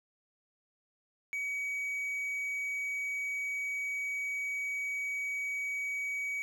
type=tone; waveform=triangle; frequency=2265 Hz; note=C#7; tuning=37 cents sharp; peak=-31 dBFS; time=1.33-6.42 s; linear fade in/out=0 ms; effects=none